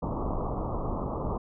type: low-pass noise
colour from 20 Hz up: pink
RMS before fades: -31 dBFS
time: 0.02-1.38 s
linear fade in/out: 10 ms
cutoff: 1200 Hz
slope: 96 dB/octave
effects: none